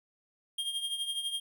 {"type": "tone with tremolo", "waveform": "square", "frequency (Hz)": 3221, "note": "G7", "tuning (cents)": 46, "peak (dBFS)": -30, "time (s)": [0.58, 1.4], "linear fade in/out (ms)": 5, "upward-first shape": "triangle", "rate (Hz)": 12, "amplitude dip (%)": 70, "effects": []}